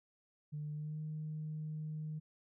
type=tone with pitch glide; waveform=sine; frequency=149.7 to 154.35 Hz; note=D3 to D#3; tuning=+33 to -14 cents; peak=-38 dBFS; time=0.52-2.2 s; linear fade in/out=20 ms; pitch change=+53 cents; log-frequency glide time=0.73-0.99 s; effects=tanh soft clip ceiling -34 dBFS